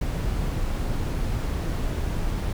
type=noise; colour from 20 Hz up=brown; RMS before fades=-26 dBFS; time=0.01-2.53 s; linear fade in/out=5 ms; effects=none